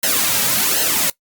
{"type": "noise with flanger", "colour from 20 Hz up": "white", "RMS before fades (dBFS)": -17, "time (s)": [0.03, 1.1], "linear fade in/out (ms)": 2, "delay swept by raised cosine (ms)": [0.85, 2.85], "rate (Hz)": 1.3, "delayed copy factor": -0.75, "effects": ["noise-tail reverb RT60 0.1 s tail -21 dB re dry", "Opus 48 kbps"]}